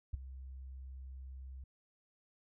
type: tone with ADSR envelope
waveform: sine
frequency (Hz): 65.6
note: C2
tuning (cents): +5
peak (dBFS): -30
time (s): 0.13-1.64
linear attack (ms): 12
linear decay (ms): 11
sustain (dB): -15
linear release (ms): 4
effects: none